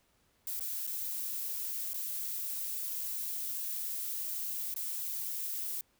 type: noise with dropouts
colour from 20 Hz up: violet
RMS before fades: -37 dBFS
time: 0.47-5.81 s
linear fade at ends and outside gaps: 1 ms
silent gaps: 0.596-0.608 / 0.868-0.874 / 1.933-1.943 / 4.741-4.761 s
effects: pink hiss -71 dBFS RMS until 5.99 s